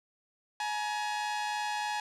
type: tone pair together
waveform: sawtooth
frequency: 843 / 946.2 Hz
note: G#5 / A#5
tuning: +26 / +26 cents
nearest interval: major second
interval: 200 cents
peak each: -28 / -35 dBFS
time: 0.6-2 s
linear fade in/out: 2 ms
effects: low-pass 7000 Hz 12 dB/octave